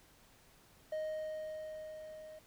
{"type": "tone with level ramp", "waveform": "triangle", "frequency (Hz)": 622.3, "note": "D#5", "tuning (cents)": 0, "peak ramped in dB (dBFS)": [-33, -47], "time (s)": [0.92, 2.39], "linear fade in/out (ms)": 5, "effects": ["pink hiss -64 dBFS RMS until 2.46 s"]}